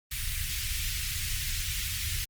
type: band-stop noise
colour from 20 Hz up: pink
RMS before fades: -32 dBFS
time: 0.11-2.25 s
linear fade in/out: 10 ms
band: 110 to 2000 Hz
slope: 24 dB/octave
effects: Opus 24 kbps